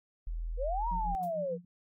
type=tone; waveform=sine; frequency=41.33 Hz; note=E1; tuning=5 cents sharp; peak=-33 dBFS; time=0.27-1.15 s; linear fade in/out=0 ms
type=linear two-way sweep; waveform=sine; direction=up then down; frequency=466.2 to 968 to 466.2 Hz; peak=-31 dBFS; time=0.57-1.58 s; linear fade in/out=50 ms; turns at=0.89 s
type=tone with tremolo; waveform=sine; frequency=176 Hz; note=F3; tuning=14 cents sharp; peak=-38 dBFS; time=0.91-1.65 s; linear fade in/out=5 ms; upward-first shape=sine; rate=6.6 Hz; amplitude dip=90%
type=noise with exponential decay; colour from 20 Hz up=violet; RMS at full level=-47 dBFS; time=1.23-1.34 s; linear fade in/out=1 ms; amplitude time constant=22 ms
effects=AAC 48 kbps